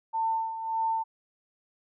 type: tone with tremolo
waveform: sine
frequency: 897 Hz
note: A5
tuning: 33 cents sharp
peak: -24 dBFS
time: 0.13-1.04 s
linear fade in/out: 20 ms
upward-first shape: sine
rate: 1.7 Hz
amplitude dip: 65%
effects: none